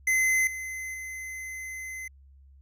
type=tone with level steps; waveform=square; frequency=2052 Hz; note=C7; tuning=34 cents flat; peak=-22 / -34 / -36 dBFS; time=0.07-2.08 s; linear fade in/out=5 ms; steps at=0.47 / 0.94 s; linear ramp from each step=2 ms; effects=added 68 Hz sine -51 dBFS peak until 2.61 s + resampled to 32000 Hz